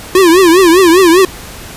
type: tone with vibrato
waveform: square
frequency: 354.9 Hz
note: F4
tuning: 28 cents sharp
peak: -4 dBFS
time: 0.15-1.25 s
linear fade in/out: 2 ms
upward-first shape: triangle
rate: 5 Hz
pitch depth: 190 cents each way
effects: pink hiss -29 dBFS RMS until 1.76 s + resampled to 32000 Hz